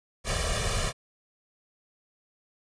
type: noise with comb filter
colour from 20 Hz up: pink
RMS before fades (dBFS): -28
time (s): 0.24-0.93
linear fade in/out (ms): 50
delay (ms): 1.7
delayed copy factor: +1
effects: resampled to 22050 Hz